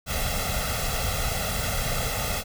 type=noise with comb filter; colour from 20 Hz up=pink; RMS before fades=-27 dBFS; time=0.06-2.44 s; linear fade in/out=50 ms; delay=1.5 ms; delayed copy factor=+0.9; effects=none